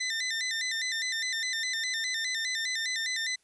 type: tone with vibrato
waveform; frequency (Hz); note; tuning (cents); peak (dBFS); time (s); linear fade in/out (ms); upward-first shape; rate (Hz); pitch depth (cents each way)
20% pulse; 1908; A#6; +40; -24; 0-3.36; 10; square; 4.9; 95
effects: white hiss -69 dBFS RMS until 3.43 s + resampled to 24000 Hz